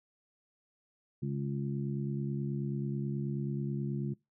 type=harmonic tone; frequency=69.3 Hz; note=C#2; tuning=in tune; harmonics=2 / 3 / 4 / 5; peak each=-33 / -37 / -48 / -42 dBFS; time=1.22-4.14 s; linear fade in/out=10 ms; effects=noise-tail reverb RT60 0.2 s tail -22 dB re dry